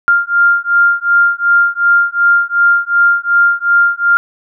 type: beating tone pair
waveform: sine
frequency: 1396.9 / 1399.6 Hz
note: F6 / F6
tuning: 0 / +3 cents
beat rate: 2.7 Hz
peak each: -11 dBFS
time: 0.08-4.17 s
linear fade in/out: 0 ms
effects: none